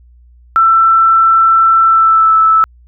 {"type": "tone with pitch glide", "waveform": "sine", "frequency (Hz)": [1336, 1312.3], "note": ["E6", "E6"], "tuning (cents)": [23, -8], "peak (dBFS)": -5, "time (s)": [0.56, 2.64], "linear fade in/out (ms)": 0, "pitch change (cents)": -31, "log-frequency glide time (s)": [1.84, 2.35], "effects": ["added 60 Hz sine -40 dBFS peak until 2.87 s"]}